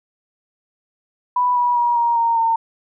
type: tone with pitch steps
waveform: sine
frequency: 987.8 / 972 / 956.4 / 941 / 925.9 / 911.1 Hz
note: B5 / B5 / A#5 / A#5 / A#5 / A#5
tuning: 0 / -28 / +44 / +16 / -12 / -40 cents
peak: -14 dBFS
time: 1.36-2.56 s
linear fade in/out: 5 ms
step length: 200 ms
effects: none